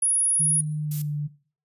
sine tone, 10360 Hz, E9, 31 cents flat, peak -18 dBFS, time 0.02-0.61 s, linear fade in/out 5 ms
sine tone with pitch glide, 151.8 to 147.56 Hz, D#3 to D3, -42 to +9 cents, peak -25 dBFS, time 0.39-1.28 s, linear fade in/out 20 ms, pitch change -49 cents, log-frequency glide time 0.78-1.13 s
violet noise, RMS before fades -33 dBFS, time 0.91-1.02 s, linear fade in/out 5 ms
effects noise-tail reverb RT60 0.4 s tail -17 dB re dry + resampled to 32000 Hz

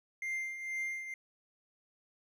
triangle tone with tremolo, 2099 Hz, C7, 5 cents sharp, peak -31 dBFS, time 0.22-1.14 s, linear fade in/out 2 ms, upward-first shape triangle, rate 2.1 Hz, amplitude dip 65%, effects none

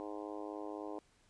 harmonic tone, 103.83 Hz, G#2, in tune, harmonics 3 / 4 / 5 / 6 / 7 / 8 / 9 / 10, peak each -45 / -47 / -49 / -51 / -52 / -53 / -54 / -55 dBFS, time 0-0.99 s, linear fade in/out 0 ms, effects pink hiss -70 dBFS RMS until 1.29 s + resampled to 22050 Hz

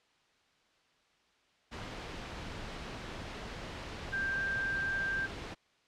sine tone in noise, 1579 Hz, G6, 12 cents sharp, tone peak -31 dBFS, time 4.12-5.27 s, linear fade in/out 20 ms, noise pink, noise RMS -42 dBFS, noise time 1.71-5.55 s, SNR +8 dB, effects white hiss -69 dBFS RMS until 5.87 s + low-pass 4000 Hz 12 dB/octave

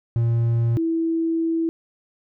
triangle / sine tone pair in turn, 116.54 / 328.3 Hz, A#2 / E4, 0 / -7 cents, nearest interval octave + tritone, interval 1793 cents, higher second, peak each -15 / -19 dBFS, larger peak first, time 0.16-0.77 / 0.77-1.69 s, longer second, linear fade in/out 0 ms, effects none

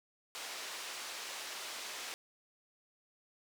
white band-pass noise, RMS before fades -44 dBFS, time 0.35-2.14 s, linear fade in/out 0 ms, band 450 to 5800 Hz, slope 12 dB/octave, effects none

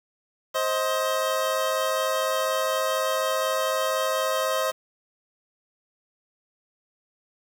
25% pulse tone pair together, 526 / 630.1 Hz, C5 / D#5, +9 / +22 cents, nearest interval minor third, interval 313 cents, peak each -22 dBFS, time 0.54-4.72 s, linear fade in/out 20 ms, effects 7-bit

